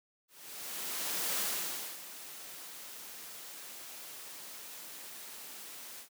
white noise with ADSR envelope, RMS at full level -33 dBFS, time 0.28-6.09 s, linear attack 1100 ms, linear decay 600 ms, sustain -14 dB, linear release 96 ms, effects high-pass 200 Hz 12 dB/octave

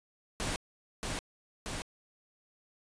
pink noise with echo, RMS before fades -34 dBFS, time 0.4-0.56 s, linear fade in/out 0 ms, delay 630 ms, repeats 2, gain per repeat -2 dB, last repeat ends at 1.82 s, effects resampled to 22050 Hz

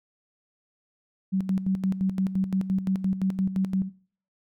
sine tone with tremolo, 190 Hz, F#3, 46 cents sharp, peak -21 dBFS, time 1.32-3.9 s, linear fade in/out 20 ms, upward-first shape square, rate 5.8 Hz, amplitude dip 70%, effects noise-tail reverb RT60 0.5 s tail -21 dB re dry

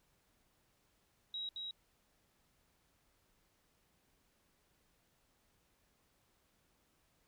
sine tone with echo, 3839 Hz, B7, 50 cents flat, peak -39 dBFS, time 1.34-1.49 s, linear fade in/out 2 ms, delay 220 ms, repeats 1, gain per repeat -2 dB, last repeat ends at 1.71 s, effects pink hiss -75 dBFS RMS until 7.27 s

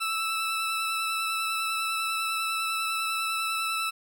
20% pulse tone with vibrato, 1318.5 Hz, E6, in tune, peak -22 dBFS, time 0-3.91 s, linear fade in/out 20 ms, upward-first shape triangle, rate 10 Hz, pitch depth 16 cents each way, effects none

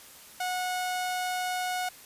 sawtooth tone, 731 Hz, F#5, 21 cents flat, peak -25 dBFS, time 0.4-1.89 s, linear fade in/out 5 ms, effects white hiss -50 dBFS RMS until 2.05 s + resampled to 32000 Hz

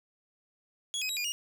25% pulse tone with pitch steps, 3347 / 2521 / 3855 / 2425 / 2854 Hz, G#7 / D#7 / B7 / D#7 / F7, +13 / +22 / -43 / -45 / +37 cents, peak -27 dBFS, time 0.94-1.32 s, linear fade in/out 0 ms, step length 76 ms, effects none

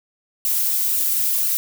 violet noise with flanger, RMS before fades -20 dBFS, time 0.45-1.57 s, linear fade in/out 0 ms, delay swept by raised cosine 0.69 to 6.49 ms, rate 2 Hz, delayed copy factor +0.95, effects none

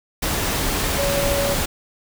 sine tone in noise, 563 Hz, C#5, 27 cents sharp, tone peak -21 dBFS, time 0.98-1.55 s, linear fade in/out 10 ms, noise pink, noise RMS -22 dBFS, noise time 0.22-1.66 s, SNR -2 dB, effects none

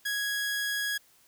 sawtooth tone, 1661.2 Hz, G#6, in tune, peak -25 dBFS, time 0.05-0.98 s, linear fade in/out 10 ms, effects white hiss -62 dBFS RMS until 1.27 s

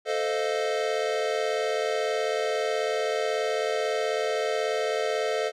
square chord, F dominant seventh, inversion first, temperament equal with one note detuned, 440 / 518.4 / 622.3 / 698.5 Hz, A4 / C5 / Eb5 / F5, 0 / -16 / 0 / 0 cents, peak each -29 / -32 / -31 / -34 dBFS, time 0.05-5.52 s, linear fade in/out 50 ms, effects low-pass 6000 Hz 12 dB/octave

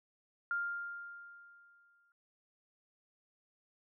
sine tone with exponential decay, 1400 Hz, F6, 4 cents sharp, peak -31 dBFS, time 0.51-2.12 s, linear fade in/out 1 ms, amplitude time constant 350 ms, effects none

